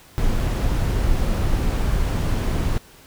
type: noise with dropouts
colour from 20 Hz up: brown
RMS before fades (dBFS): -20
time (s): 0.18-2.78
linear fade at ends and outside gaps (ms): 0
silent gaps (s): 0.401-0.405
effects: pink hiss -48 dBFS RMS until 3.06 s